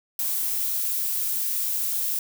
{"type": "noise with high-pass filter sweep", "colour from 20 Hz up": "violet", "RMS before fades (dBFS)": -26, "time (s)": [0.19, 2.19], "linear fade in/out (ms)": 2, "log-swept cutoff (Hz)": [850, 220], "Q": 3.7, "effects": []}